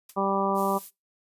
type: noise with exponential decay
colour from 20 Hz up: blue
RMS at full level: -38 dBFS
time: 0.09-0.18 s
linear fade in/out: 5 ms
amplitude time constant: 19 ms
type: harmonic tone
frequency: 196 Hz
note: G3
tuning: in tune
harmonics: 1 / 2 / 3 / 4 / 5 / 6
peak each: -30 / -30 / -30 / -30 / -30 / -30 dBFS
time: 0.16-0.79 s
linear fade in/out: 20 ms
type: noise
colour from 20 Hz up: violet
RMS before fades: -39 dBFS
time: 0.54-0.91 s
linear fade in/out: 50 ms
effects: noise-tail reverb RT60 0.2 s tail -21 dB re dry + resampled to 32000 Hz